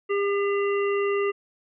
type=harmonic tone with a mistuned harmonic; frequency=401.9 Hz; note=G4; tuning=43 cents sharp; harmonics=1 / 3 / 5 / 7; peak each=-22 / -31 / -34 / -36 dBFS; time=0.09-1.32 s; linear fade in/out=20 ms; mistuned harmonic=7; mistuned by=-32 cents; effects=none